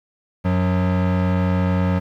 square tone pair together, 92.7 / 182.11 Hz, F#2 / F#3, +4 / -27 cents, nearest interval octave, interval 1169 cents, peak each -20 dBFS, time 0.44-2 s, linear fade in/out 20 ms, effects low-pass 2000 Hz 12 dB/octave + 9-bit

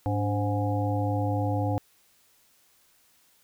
harmonic tone with a mistuned harmonic, 103.83 Hz, G#2, in tune, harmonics 1 / 3 / 5 / 7 / 8, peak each -26 / -31 / -33 / -34 / -35 dBFS, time 0.06-1.78 s, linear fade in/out 0 ms, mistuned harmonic 3, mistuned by -120 cents, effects white hiss -63 dBFS RMS until 3.43 s

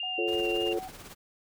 sine tone with vibrato, 2794 Hz, F7, in tune, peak -31 dBFS, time 0-0.73 s, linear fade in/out 2 ms, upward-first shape sine, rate 3.6 Hz, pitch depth 16 cents each way
sine tone with pitch glide, 740 to 752.1 Hz, F#5 to F#5, 0 to +28 cents, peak -38 dBFS, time 0.03-0.88 s, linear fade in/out 2 ms, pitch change +28 cents, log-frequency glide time 0.26-0.52 s
sine chord, F augmented, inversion none, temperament equal, 349.2 / 440 / 554.4 Hz, F4 / A4 / C#5, 0 / 0 / 0 cents, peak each -30 / -31 / -36 dBFS, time 0.18-0.79 s, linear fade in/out 5 ms
pink noise with tremolo, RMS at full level -44 dBFS, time 0.27-1.15 s, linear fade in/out 20 ms, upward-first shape sine, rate 18 Hz, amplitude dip 55%
effects none

